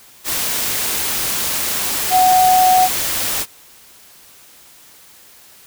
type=tone in noise; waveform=sine; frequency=740 Hz; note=F#5; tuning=in tune; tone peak=-9 dBFS; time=2.1-2.89 s; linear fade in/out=50 ms; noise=white; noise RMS=-20 dBFS; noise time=0.24-3.46 s; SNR=+8 dB; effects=white hiss -45 dBFS RMS until 5.66 s